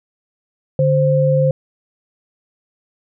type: tone pair together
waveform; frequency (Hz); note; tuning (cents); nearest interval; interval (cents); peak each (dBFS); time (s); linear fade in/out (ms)
sine; 146.21 / 523.3; D3 / C5; -7 / 0; octave + minor seventh; 2207; -14; 0.79-1.51; 2
effects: none